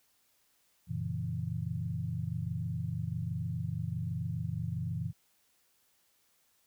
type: chord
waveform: sine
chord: F# dominant seventh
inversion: none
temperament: equal with one note detuned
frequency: 92.5 / 117.35 / 138.59 / 164.81 Hz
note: F#2 / A#2 / C#3 / E3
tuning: 0 / +12 / 0 / 0 cents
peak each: -39 / -37 / -40 / -37 dBFS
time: 0.87-5.13 s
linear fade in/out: 50 ms
effects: white hiss -71 dBFS RMS until 6.66 s